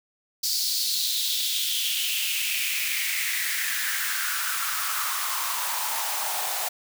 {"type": "noise with high-pass filter sweep", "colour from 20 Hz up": "white", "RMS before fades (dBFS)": -27, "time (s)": [0.43, 6.69], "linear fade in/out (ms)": 10, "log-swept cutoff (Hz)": [4800, 710], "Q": 4.5, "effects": []}